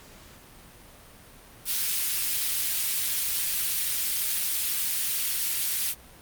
white high-pass noise, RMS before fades -27 dBFS, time 1.65-5.95 s, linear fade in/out 50 ms, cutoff 2300 Hz, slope 12 dB/octave, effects pink hiss -50 dBFS RMS until 6.21 s + Opus 48 kbps

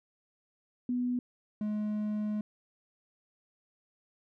sine / triangle tone pair in turn, 246.9 / 211.2 Hz, B3 / G#3, 0 / +29 cents, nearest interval minor third, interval 271 cents, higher first, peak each -28 dBFS, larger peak neither, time 0.89-1.19 / 1.61-2.41 s, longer second, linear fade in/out 2 ms, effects none

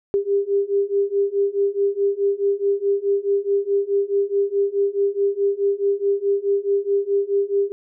sine beating tone pair, 397.2 / 401.9 Hz, G4 / G4, +23 / +43 cents, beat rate 4.7 Hz, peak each -21 / -20 dBFS, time 0.14-7.72 s, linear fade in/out 0 ms, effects none

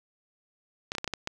clicks, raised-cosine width 0.2 ms, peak -14 dBFS, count 7, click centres 0.919 / 0.951 / 0.983 / 1.044 / 1.077 / 1.137 / 1.274 s, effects none

